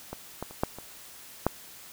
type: clicks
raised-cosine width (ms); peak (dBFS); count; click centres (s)
1; -21 / -19 / -30 / -10 / -26 / -8; 6; 0.13 / 0.426 / 0.51 / 0.635 / 0.786 / 1.466
effects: white hiss -48 dBFS RMS until 1.92 s